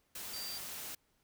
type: tone in noise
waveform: sine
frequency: 4699 Hz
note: D8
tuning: in tune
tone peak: -42 dBFS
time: 0.33-0.58 s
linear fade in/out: 5 ms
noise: white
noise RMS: -44 dBFS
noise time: 0.15-0.95 s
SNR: -1 dB
effects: pink hiss -75 dBFS RMS until 1.23 s